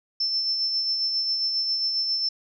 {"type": "tone with tremolo", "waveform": "sine", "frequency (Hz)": 5320, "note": "E8", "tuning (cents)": 15, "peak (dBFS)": -21, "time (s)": [0.2, 2.29], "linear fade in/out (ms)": 5, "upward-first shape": "sine", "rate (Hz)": 7.4, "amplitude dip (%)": 35, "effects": []}